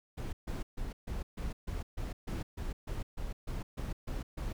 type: noise bursts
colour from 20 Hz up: brown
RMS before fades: -37 dBFS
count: 15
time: 0.17-4.53 s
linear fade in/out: 10 ms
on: 160 ms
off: 140 ms
effects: none